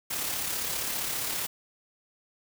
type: noise with amplitude modulation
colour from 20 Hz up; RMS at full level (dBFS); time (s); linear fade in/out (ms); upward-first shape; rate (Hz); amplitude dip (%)
white; -30; 0.1-1.47; 10; sine; 35.1; 35
effects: none